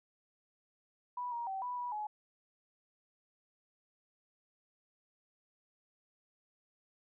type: tone with pitch steps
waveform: sine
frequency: 983 / 944 / 770 / 986 / 976 / 845 Hz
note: B5 / A#5 / G5 / B5 / B5 / G#5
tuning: -8 / +22 / -31 / -3 / -21 / +30 cents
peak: -36 dBFS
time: 1.17-2.07 s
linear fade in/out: 5 ms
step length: 150 ms
effects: none